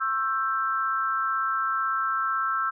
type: tone with amplitude modulation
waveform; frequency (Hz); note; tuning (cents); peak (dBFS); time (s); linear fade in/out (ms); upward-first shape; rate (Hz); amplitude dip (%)
sine; 1329; E6; +14; -19; 0-2.71; 20; sine; 242; 95
effects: none